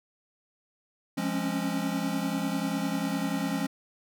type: chord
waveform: square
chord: Db major seventh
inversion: first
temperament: equal with one note detuned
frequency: 174.61 / 207.7 / 267.1 / 277.2 Hz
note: F3 / Ab3 / C4 / Db4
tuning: 0 / 0 / +36 / 0 cents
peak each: -34 dBFS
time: 1.17-3.67 s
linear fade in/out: 10 ms
effects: none